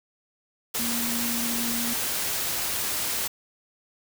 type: tone in noise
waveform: sine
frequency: 235.1 Hz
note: A#3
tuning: 15 cents sharp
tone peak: -30 dBFS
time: 0.79-1.94 s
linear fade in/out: 10 ms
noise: white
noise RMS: -28 dBFS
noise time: 0.74-3.28 s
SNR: -5 dB
effects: none